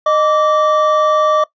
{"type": "tone pair together", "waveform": "triangle", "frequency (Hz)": [616, 1162.9], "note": ["D#5", "D6"], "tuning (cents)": [-17, -17], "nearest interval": "major seventh", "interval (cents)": 1100, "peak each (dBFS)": -11, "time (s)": [0.06, 1.44], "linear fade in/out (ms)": 5, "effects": ["noise-tail reverb RT60 0.1 s tail -19 dB re dry", "resampled to 16000 Hz"]}